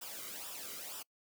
white noise with flanger, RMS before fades -45 dBFS, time 0.01-1.03 s, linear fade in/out 10 ms, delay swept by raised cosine 0.46 to 1.18 ms, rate 2.1 Hz, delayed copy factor -0.7, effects noise-tail reverb RT60 0.1 s tail -25 dB re dry

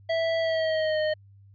square tone with pitch glide, 657 to 616.6 Hz, E5 to D#5, -6 to -16 cents, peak -24 dBFS, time 0.09-1.14 s, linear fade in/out 10 ms, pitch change -110 cents, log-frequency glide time 0.4-0.99 s, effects added 99 Hz sine -50 dBFS peak until 1.54 s + resampled to 11025 Hz

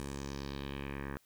10% pulse tone with low-pass filter sweep, 69.3 Hz, C#2, in tune, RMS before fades -41 dBFS, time 0-1.17 s, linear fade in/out 0 ms, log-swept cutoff 9600 to 1600 Hz, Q 2.5, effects white hiss -69 dBFS RMS until 1.25 s

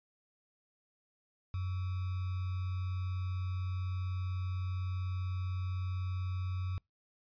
sine tone with sample-and-hold, 92.1 Hz, F#2, 7 cents flat, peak -33 dBFS, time 1.54-6.78 s, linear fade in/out 0 ms, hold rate 1225 Hz, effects noise-tail reverb RT60 0.2 s tail -26 dB re dry + resampled to 11025 Hz

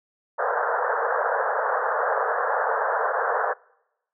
pink band-pass noise, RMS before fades -24 dBFS, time 0.38-3.54 s, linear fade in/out 20 ms, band 450 to 1700 Hz, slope 96 dB/octave, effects noise-tail reverb RT60 0.9 s tail -26 dB re dry

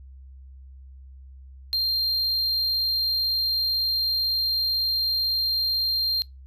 triangle tone, 4186 Hz, C8, in tune, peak -20 dBFS, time 1.73-6.22 s, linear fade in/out 0 ms, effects noise-tail reverb RT60 0.2 s tail -23 dB re dry + added 66 Hz sine -42 dBFS peak until 6.46 s

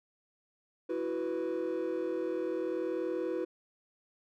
triangle chord, E suspended second, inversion none, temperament equal, 329.6 / 370 / 493.9 Hz, E4 / F#4 / B4, 0 / 0 / 0 cents, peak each -33 dBFS, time 0.89-3.45 s, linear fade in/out 10 ms, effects tanh soft clip ceiling -24 dBFS

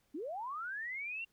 sine linear sweep, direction up, 261.6 to 2784 Hz, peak -38 dBFS, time 0.14-1.25 s, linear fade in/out 10 ms, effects pink hiss -75 dBFS RMS until 1.32 s

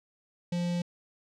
square tone with notch filter, 174.61 Hz, F3, in tune, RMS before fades -30 dBFS, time 0.52-0.82 s, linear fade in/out 5 ms, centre 1300 Hz, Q 0.73, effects low-pass 6000 Hz 12 dB/octave

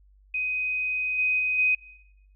sine tone with level steps, 2508 Hz, D#7, 13 cents sharp, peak -25 / -21 / -23 / -19 dBFS, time 0.34-1.75 s, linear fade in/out 5 ms, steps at 1.18 / 1.39 / 1.58 s, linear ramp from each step 10 ms, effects noise-tail reverb RT60 1.0 s tail -22 dB re dry + added 49 Hz sine -54 dBFS peak until 2.35 s

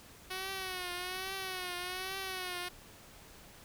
5% pulse tone with vibrato, 370 Hz, F#4, in tune, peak -26 dBFS, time 0.3-2.69 s, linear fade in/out 10 ms, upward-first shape triangle, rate 1.2 Hz, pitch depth 82 cents each way, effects pink hiss -55 dBFS RMS until 3.64 s

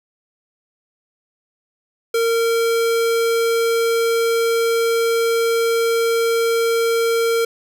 square tone, 460 Hz, A#4, 23 cents flat, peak -16 dBFS, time 2.14-7.45 s, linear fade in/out 5 ms, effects none

